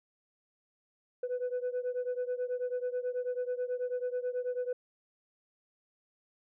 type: beating tone pair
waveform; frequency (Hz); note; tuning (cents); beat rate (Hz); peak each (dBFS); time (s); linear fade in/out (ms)
sine; 493.9 / 503.1; B4 / B4; 0 / +32; 9.2; -32 / -34; 1.23-4.73; 5
effects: tanh soft clip ceiling -28 dBFS